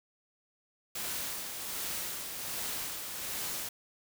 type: noise with tremolo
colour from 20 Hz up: white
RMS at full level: -36 dBFS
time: 0.95-3.69 s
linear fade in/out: 5 ms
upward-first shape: sine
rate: 1.3 Hz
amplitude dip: 40%
effects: none